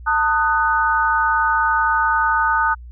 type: chord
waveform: sine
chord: D# diminished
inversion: second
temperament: just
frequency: 896 / 1244.5 / 1493.4 Hz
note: A5 / D#6 / F#6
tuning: +31 / 0 / +16 cents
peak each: -19 dBFS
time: 0.06-2.75 s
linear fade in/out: 20 ms
effects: added 60 Hz sine -34 dBFS peak until 2.91 s